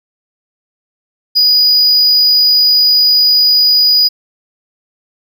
triangle tone, 4925 Hz, D#8, 19 cents flat, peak -5 dBFS, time 1.35-4.09 s, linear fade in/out 20 ms, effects none

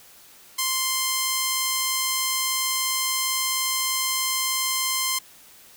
5% pulse tone, 1046.5 Hz, C6, in tune, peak -10 dBFS, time 0.58-5.19 s, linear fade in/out 10 ms, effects white hiss -50 dBFS RMS until 5.76 s

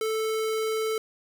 square tone, 439.5 Hz, A4, 2 cents flat, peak -26 dBFS, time 0.01-0.98 s, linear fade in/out 2 ms, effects 10-bit

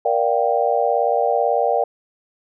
sine chord, G minor seventh, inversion first, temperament just, 470.4 / 588 / 705.6 / 784 Hz, Bb4 / D5 / F5 / G5, +16 / +2 / +18 / 0 cents, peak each -21 dBFS, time 0.05-1.84 s, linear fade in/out 5 ms, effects none

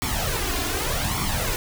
pink noise with flanger, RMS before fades -25 dBFS, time 0.02-1.56 s, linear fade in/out 0 ms, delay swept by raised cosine 0.9 to 2.9 ms, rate 0.85 Hz, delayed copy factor +0.7, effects none

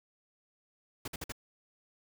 pink noise bursts, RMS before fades -39 dBFS, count 4, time 1.05-1.322 s, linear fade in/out 5 ms, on 29 ms, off 52 ms, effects none

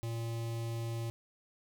square tone with notch filter, 115.4 Hz, A#2, 17 cents flat, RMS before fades -37 dBFS, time 0.03-1.1 s, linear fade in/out 0 ms, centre 1500 Hz, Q 1.5, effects none

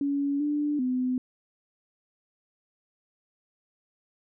sine tone with pitch steps, 282.2 / 294.5 / 253.6 Hz, C#4 / D4 / B3, +31 / +5 / +46 cents, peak -24 dBFS, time 0.01-1.18 s, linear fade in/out 2 ms, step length 390 ms, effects none

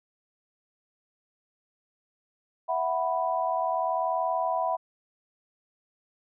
sine chord, E suspended second, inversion none, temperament equal, 659.3 / 740 / 987.8 Hz, E5 / F#5 / B5, 0 / 0 / 0 cents, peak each -29 dBFS, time 2.68-4.77 s, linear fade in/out 20 ms, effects none

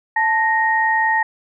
sine tone pair together, 880 / 1864.7 Hz, A5 / A#6, 0 / 0 cents, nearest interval octave + minor second, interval 1300 cents, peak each -17 dBFS, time 0.16-1.23 s, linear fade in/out 5 ms, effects none

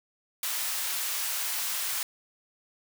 white high-pass noise, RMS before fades -31 dBFS, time 0.43-2.03 s, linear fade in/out 2 ms, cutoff 890 Hz, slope 12 dB/octave, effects none

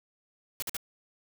white noise bursts, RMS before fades -34 dBFS, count 3, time 0.6-0.767 s, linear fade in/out 0 ms, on 23 ms, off 49 ms, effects none

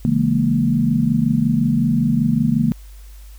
sine chord, A# half-diminished seventh, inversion first, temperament equal, 138.59 / 164.81 / 207.7 / 233.1 Hz, C#3 / E3 / G#3 / A#3, 0 / 0 / 0 / 0 cents, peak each -21 / -21 / -21 / -17 dBFS, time 0.05-2.72 s, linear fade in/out 0 ms, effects added 50 Hz sine -36 dBFS peak until 3.38 s + white hiss -51 dBFS RMS until 3.38 s

